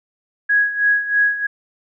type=tone with tremolo; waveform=sine; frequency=1661.2 Hz; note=G#6; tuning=in tune; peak=-11 dBFS; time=0.49-1.47 s; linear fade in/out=10 ms; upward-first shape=sine; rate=3.1 Hz; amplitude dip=75%; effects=none